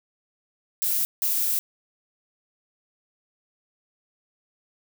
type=noise bursts at uneven times; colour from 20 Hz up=violet; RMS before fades=-24 dBFS; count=2; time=0.82-1.05 / 1.22-1.59 s; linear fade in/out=0 ms; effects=none